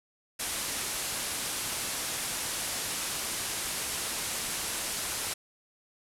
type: low-pass noise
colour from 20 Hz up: white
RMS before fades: -34 dBFS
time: 0.39-5.34 s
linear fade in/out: 10 ms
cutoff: 12000 Hz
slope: 48 dB/octave
effects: none